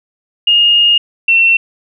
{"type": "tone pair in turn", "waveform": "sine", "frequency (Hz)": [2845, 2705], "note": ["F7", "E7"], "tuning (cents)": [31, 44], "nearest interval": "minor second", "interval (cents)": 87, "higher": "first", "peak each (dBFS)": -6, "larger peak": "neither", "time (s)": [[0.47, 0.98], [1.28, 1.57]], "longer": "first", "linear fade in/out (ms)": 5, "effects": []}